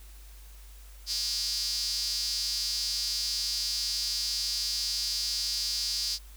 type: tone with high-pass filter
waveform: sawtooth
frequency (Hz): 238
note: A#3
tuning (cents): +36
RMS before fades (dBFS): -31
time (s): 1.06-6.19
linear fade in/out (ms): 50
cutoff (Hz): 4800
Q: 7.2
effects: added 50 Hz sine -46 dBFS peak until 6.36 s + white hiss -56 dBFS RMS until 6.36 s